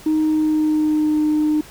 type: tone with pitch glide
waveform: sine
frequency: 311.1 to 304.5 Hz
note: D#4 to D#4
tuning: 0 to -37 cents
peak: -13 dBFS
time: 0.06-1.61 s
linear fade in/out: 5 ms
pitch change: -37 cents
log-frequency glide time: 0.2-1.18 s
effects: tanh soft clip ceiling -12 dBFS + pink hiss -42 dBFS RMS until 1.7 s